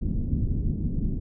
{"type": "low-pass noise", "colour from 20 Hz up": "pink", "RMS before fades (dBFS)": -26, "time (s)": [0.01, 1.2], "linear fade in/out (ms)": 10, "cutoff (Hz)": 260, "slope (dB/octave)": 24, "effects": []}